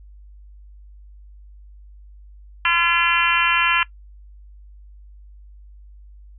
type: harmonic tone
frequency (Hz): 341.2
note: F4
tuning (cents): -40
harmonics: 3 / 4 / 5 / 6 / 7 / 8 / 9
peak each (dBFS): -23 / -22 / -21 / -26 / -23 / -21 / -26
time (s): 2.65-3.83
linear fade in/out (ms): 2
effects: noise-tail reverb RT60 0.1 s tail -20 dB re dry + added 50 Hz sine -41 dBFS peak until 6.38 s